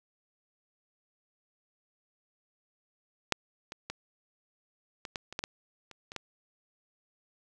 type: clicks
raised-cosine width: 0.2 ms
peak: -7 / -23 / -19 / -22 / -17 / -25 / -15 / -16 / -30 / -26 / -18 dBFS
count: 11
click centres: 3.323 / 3.721 / 3.9 / 5.052 / 5.158 / 5.326 / 5.391 / 5.439 / 5.913 / 6.119 / 6.163 s
effects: none